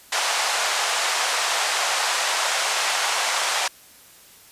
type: band-pass noise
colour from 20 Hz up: pink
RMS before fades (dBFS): -23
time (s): 0.12-3.68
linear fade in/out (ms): 5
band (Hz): 670 to 8700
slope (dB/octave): 24
effects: white hiss -49 dBFS RMS until 4.51 s + resampled to 32000 Hz